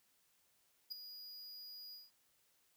square tone with ADSR envelope, 4897 Hz, D#8, 28 cents flat, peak -39 dBFS, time 0.9-2.11 s, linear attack 21 ms, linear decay 6 ms, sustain -11 dB, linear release 180 ms, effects white hiss -75 dBFS RMS until 2.76 s

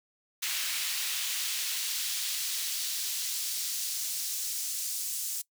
pink noise with high-pass filter sweep, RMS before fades -33 dBFS, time 0.42-5.42 s, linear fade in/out 10 ms, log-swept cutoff 2500 to 6900 Hz, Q 1, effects noise-tail reverb RT60 0.1 s tail -21 dB re dry

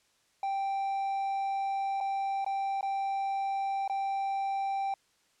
triangle tone with dropouts, 784 Hz, G5, in tune, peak -27 dBFS, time 0.43-4.94 s, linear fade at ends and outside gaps 2 ms, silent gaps 2.004-2.009 / 2.446-2.463 / 2.81-2.828 / 3.878-3.897 s, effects white hiss -69 dBFS RMS until 5.4 s + low-pass 8000 Hz 12 dB/octave

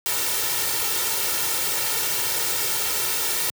white noise with comb filter, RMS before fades -24 dBFS, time 0.06-3.5 s, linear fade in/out 0 ms, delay 2.2 ms, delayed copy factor +0.7, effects high-pass 100 Hz 12 dB/octave

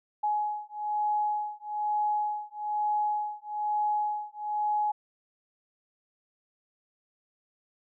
sine beating tone pair, 840 / 841.1 Hz, G#5 / G#5, +19 / +22 cents, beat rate 1.1 Hz, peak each -30 dBFS, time 0.23-4.92 s, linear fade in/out 10 ms, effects none

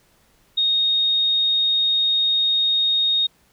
sine tone, 3720 Hz, A#7, 4 cents flat, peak -16 dBFS, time 0.57-3.27 s, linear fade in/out 10 ms, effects pink hiss -59 dBFS RMS until 3.52 s

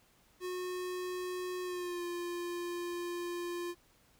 square tone with pitch glide, 363.5 to 349.1 Hz, F#4 to F4, -31 to -1 cents, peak -37 dBFS, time 0.4-3.75 s, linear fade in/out 50 ms, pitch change -70 cents, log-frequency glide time 1.63-2.04 s, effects pink hiss -67 dBFS RMS until 4.19 s

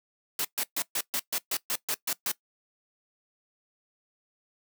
white noise bursts, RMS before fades -29 dBFS, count 11, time 0.39-2.317 s, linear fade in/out 2 ms, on 57 ms, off 130 ms, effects noise-tail reverb RT60 0.1 s tail -19 dB re dry + high-pass 200 Hz 12 dB/octave

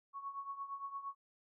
sine tone with tremolo, 1108.7 Hz, C#6, in tune, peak -38 dBFS, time 0.13-1.15 s, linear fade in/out 50 ms, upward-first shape triangle, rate 8.7 Hz, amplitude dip 80%, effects none

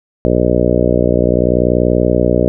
harmonic tone, 60.6 Hz, B1, 32 cents flat, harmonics 1 / 2 / 3 / 4 / 5 / 6 / 7 / 8 / 9 / 10, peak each -19 / -19 / -19 / -19 / -19 / -19 / -19 / -19 / -19 / -19 dBFS, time 0.25-2.48 s, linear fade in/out 0 ms, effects none

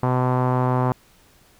sawtooth tone with low-pass filter, 126.7 Hz, B2, 45 cents sharp, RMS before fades -20 dBFS, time 0.03-0.92 s, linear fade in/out 0 ms, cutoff 1000 Hz, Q 2.9, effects pink hiss -55 dBFS RMS until 1.59 s

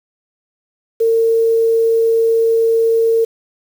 sine tone with quantisation, 454.5 Hz, A#4, 44 cents flat, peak -10 dBFS, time 1-3.25 s, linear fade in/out 10 ms, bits 6, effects none

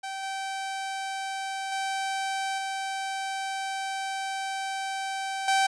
sawtooth tone with level steps, 775 Hz, G5, 20 cents flat, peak -29 / -27 / -24 / -26 / -17 dBFS, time 0.03-5.67 s, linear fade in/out 10 ms, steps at 0.23 / 1.72 / 2.58 / 5.48 s, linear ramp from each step 2 ms, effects resampled to 22050 Hz

